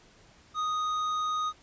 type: tone with tanh clipping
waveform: sine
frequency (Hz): 1244.5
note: D#6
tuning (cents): 0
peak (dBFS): -29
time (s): 0.54-1.53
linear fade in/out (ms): 50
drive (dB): 10
effects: pink hiss -58 dBFS RMS until 1.62 s + resampled to 16000 Hz